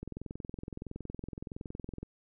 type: click train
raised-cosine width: 3 ms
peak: -27 dBFS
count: 44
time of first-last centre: 0.03-2.03 s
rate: 21.5 Hz
effects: none

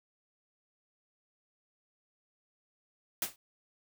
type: noise with exponential decay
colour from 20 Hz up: white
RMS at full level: -28 dBFS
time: 3.22-3.36 s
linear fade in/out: 2 ms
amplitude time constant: 30 ms
effects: none

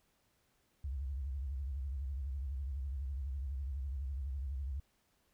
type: tone with vibrato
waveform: sine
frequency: 67.8 Hz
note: C#2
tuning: 38 cents flat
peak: -36 dBFS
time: 0.84-4.8 s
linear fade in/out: 5 ms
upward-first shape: sine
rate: 12 Hz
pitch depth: 150 cents each way
effects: pink hiss -75 dBFS RMS until 5.33 s

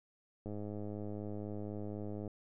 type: click train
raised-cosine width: 2 ms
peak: -30 dBFS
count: 190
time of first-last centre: 0.46-2.277 s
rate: 104 Hz
effects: none

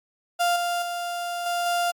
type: tone with level steps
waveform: 35% pulse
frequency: 698 Hz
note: F5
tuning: 1 cent flat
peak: -18 / -22 / -26 / -22 / -20 dBFS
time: 0.39-1.92 s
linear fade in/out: 20 ms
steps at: 0.56 / 0.82 / 1.46 / 1.66 s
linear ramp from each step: 2 ms
effects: AAC 64 kbps

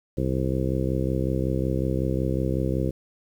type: harmonic tone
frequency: 65.41 Hz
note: C2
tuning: in tune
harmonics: 1 / 2 / 3 / 4 / 5 / 6 / 7 / 8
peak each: -29 / -27 / -30 / -34 / -30 / -33 / -34 / -33 dBFS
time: 0.17-2.91 s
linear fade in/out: 10 ms
effects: 9-bit

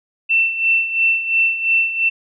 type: tone with tremolo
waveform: sine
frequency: 2684 Hz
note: E7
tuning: 31 cents sharp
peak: -11 dBFS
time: 0.29-2.1 s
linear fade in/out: 20 ms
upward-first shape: sine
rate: 2.9 Hz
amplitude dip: 70%
effects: none

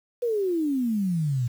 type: exponential sweep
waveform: sine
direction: down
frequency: 495.2 to 116.54 Hz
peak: -22 dBFS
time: 0.22-1.48 s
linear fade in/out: 10 ms
effects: 8-bit

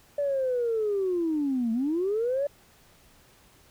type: linear two-way sweep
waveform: sine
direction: down then up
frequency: 582 to 220 to 582 Hz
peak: -23 dBFS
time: 0.18-2.47 s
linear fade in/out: 5 ms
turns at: 1.72 s
effects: tanh soft clip ceiling -19 dBFS + pink hiss -58 dBFS RMS until 3.7 s

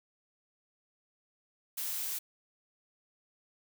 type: noise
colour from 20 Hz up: blue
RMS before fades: -36 dBFS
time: 1.77-2.19 s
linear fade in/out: 10 ms
effects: none

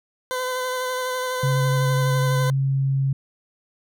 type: tone with vibrato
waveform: 20% pulse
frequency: 508 Hz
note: B4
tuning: 49 cents sharp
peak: -19 dBFS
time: 0.31-2.5 s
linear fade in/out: 0 ms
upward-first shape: sine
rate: 12 Hz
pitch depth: 17 cents each way
type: tone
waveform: sine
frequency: 135.8 Hz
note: C#3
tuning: 35 cents flat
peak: -18 dBFS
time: 1.43-3.13 s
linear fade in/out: 5 ms
effects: none

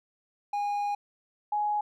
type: tone pair in turn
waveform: triangle / sine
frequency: 819 / 835.7 Hz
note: G#5 / G#5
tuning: -24 / +11 cents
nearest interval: unison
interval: 35 cents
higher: second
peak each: -25 dBFS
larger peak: neither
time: 0.53-0.95 / 1.52-1.81 s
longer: first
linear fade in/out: 5 ms
effects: none

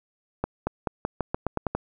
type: accelerating click train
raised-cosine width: 1 ms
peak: -11 dBFS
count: 10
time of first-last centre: 0.44-1.75 s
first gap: 230 ms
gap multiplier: 0.88
effects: none

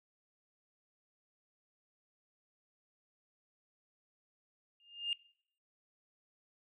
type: tone with exponential growth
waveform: sine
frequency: 2817 Hz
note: F7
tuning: 14 cents sharp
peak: -28 dBFS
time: 4.8-5.13 s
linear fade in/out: 1 ms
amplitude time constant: 71 ms
effects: noise-tail reverb RT60 0.6 s tail -23 dB re dry + tanh soft clip ceiling -26 dBFS

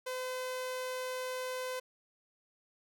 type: tone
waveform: sawtooth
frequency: 510 Hz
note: C5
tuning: 44 cents flat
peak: -32 dBFS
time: 0.06-1.8 s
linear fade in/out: 10 ms
effects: none

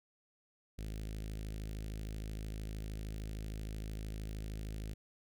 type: tone with notch filter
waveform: sawtooth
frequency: 53.1 Hz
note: G#1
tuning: 39 cents sharp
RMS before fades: -42 dBFS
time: 0.78-4.94 s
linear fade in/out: 10 ms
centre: 1000 Hz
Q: 0.5
effects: none

